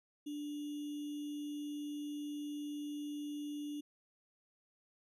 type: tone with sample-and-hold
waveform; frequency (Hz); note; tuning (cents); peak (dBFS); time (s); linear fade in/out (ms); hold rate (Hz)
sine; 293.7; D4; 0; -39; 0.26-3.81; 10; 3150
effects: resampled to 32000 Hz